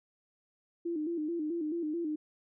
sine tone with vibrato, 322.2 Hz, E4, 39 cents flat, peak -31 dBFS, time 0.85-2.16 s, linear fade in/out 10 ms, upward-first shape square, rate 4.6 Hz, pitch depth 96 cents each way, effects none

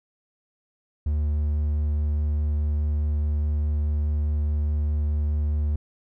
triangle tone, 74.6 Hz, D2, 28 cents sharp, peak -19 dBFS, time 1.06-5.76 s, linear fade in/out 5 ms, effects none

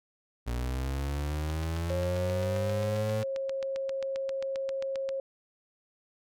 35% pulse linear sweep, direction up, 58.7 to 110 Hz, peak -28 dBFS, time 0.46-3.24 s, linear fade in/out 20 ms
click train, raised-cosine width 0.2 ms, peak -23 dBFS, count 28, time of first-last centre 1.5-5.09 s, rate 7.52 Hz
sine tone, 540 Hz, C#5, 45 cents flat, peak -30 dBFS, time 1.9-5.2 s, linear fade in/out 2 ms
effects none

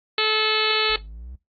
harmonic tone, 433.7 Hz, A4, 25 cents flat, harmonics 1 / 2 / 3 / 4 / 5 / 6 / 7 / 8 / 9 / 10, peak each -26 / -33 / -27 / -30 / -28 / -27 / -28 / -28 / -27 / -27 dBFS, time 0.18-0.96 s, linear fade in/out 2 ms
triangle exponential sweep, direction up, 45.53 to 65.41 Hz, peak -33 dBFS, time 0.89-1.36 s, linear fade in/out 10 ms
effects noise-tail reverb RT60 0.2 s tail -19 dB re dry + AAC 48 kbps

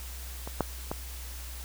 clicks, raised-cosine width 1 ms, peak -24 / -11 / -17 dBFS, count 3, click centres 0.475 / 0.607 / 0.915 s, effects added 62 Hz sine -39 dBFS peak until 1.64 s + white hiss -45 dBFS RMS until 1.64 s

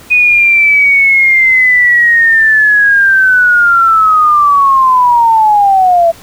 sine linear sweep, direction down, 2489 to 659.3 Hz, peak -4 dBFS, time 0.1-6.12 s, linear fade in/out 20 ms, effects pink hiss -36 dBFS RMS until 6.22 s

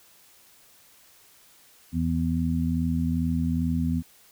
harmonic tone, 82.41 Hz, E2, in tune, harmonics 1 / 2 / 3, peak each -28 / -27 / -26 dBFS, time 1.92-4.03 s, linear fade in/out 50 ms, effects white hiss -56 dBFS RMS until 4.31 s

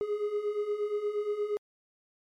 triangle beating tone pair, 410 / 418.5 Hz, G#4 / G#4, -22 / +13 cents, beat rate 8.5 Hz, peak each -33 / -28 dBFS, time 0.01-1.57 s, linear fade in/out 0 ms, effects MP3 64 kbps

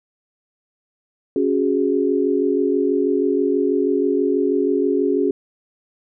sine chord, C# suspended fourth, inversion none, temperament just, 277.2 / 369.6 / 415.8 Hz, C#4 / F#4 / G#4, 0 / -2 / +2 cents, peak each -20 dBFS, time 1.36-5.31 s, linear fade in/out 2 ms, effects none

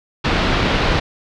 pink low-pass noise, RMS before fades -17 dBFS, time 0.24-1 s, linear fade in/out 10 ms, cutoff 4100 Hz, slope 24 dB/octave, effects none

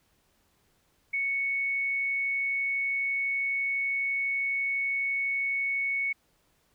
sine tone, 2217 Hz, C#7, in tune, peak -26 dBFS, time 1.13-6.13 s, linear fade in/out 10 ms, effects pink hiss -69 dBFS RMS until 6.74 s

